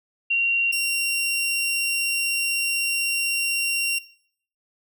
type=tone pair in turn; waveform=sine / sawtooth; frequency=2756 / 2756 Hz; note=F7 / F7; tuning=-24 / -24 cents; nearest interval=unison; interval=0 cents; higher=neither; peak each=-18 dBFS; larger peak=neither; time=0.3-0.72 / 0.72-3.99 s; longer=second; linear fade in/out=10 ms; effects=noise-tail reverb RT60 0.6 s tail -19 dB re dry